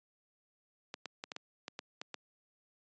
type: clicks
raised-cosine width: 0.2 ms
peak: -23 dBFS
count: 9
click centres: 0.941 / 1.057 / 1.239 / 1.318 / 1.364 / 1.681 / 1.791 / 2.015 / 2.143 s
effects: high-pass 200 Hz 12 dB/octave + resampled to 16000 Hz